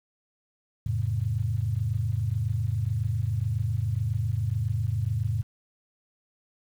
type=chord; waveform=sine; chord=F augmented; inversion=none; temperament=just; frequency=87.31 / 109.13 / 136.42 Hz; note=F2 / A2 / C#3; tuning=0 / -14 / -27 cents; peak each=-31 / -26 / -32 dBFS; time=0.86-5.43 s; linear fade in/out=5 ms; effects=9-bit